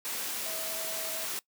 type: tone in noise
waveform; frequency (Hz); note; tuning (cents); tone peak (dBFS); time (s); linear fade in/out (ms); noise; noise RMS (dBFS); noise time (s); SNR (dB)
sine; 647; E5; -32; -42; 0.46-1.25; 0; white; -35; 0.05-1.39; -10
effects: noise-tail reverb RT60 0.1 s tail -21 dB re dry + high-pass 200 Hz 12 dB/octave